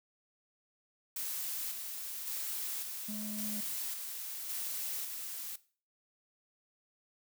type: noise with tremolo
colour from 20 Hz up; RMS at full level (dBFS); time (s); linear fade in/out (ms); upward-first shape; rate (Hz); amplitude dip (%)
blue; -38; 1.16-5.56; 5; square; 0.9; 35
type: tone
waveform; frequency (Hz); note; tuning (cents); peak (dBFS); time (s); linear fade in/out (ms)
triangle; 211.8; G#3; +34; -37; 3.08-3.61; 10
effects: noise-tail reverb RT60 0.4 s tail -18 dB re dry